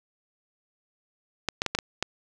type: clicks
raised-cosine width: 0.2 ms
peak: -8 dBFS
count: 6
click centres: 1.487 / 1.619 / 1.663 / 1.75 / 1.788 / 2.026 s
effects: none